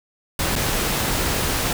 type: noise with dropouts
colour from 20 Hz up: pink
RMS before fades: -22 dBFS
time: 0.39-1.73 s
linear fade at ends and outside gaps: 2 ms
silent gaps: 0.555-0.561 s
effects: none